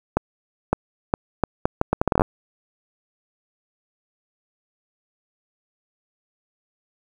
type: accelerating click train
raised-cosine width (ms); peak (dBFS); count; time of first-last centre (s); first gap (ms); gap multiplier
1; -3; 15; 0.17-2.219; 560; 0.73
effects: 7-bit